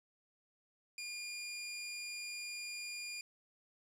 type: tone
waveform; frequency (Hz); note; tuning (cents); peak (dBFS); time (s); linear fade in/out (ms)
20% pulse; 2417; D7; +49; -37; 0.98-3.21; 2
effects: resampled to 32000 Hz + 11-bit